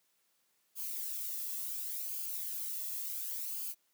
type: noise with flanger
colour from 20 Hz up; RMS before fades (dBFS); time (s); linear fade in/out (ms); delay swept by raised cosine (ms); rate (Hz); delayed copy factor
violet; -39; 0.75-3.75; 50; 0.52 to 1.34; 0.7; -0.5
effects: white hiss -75 dBFS RMS until 3.93 s + high-pass 150 Hz 12 dB/octave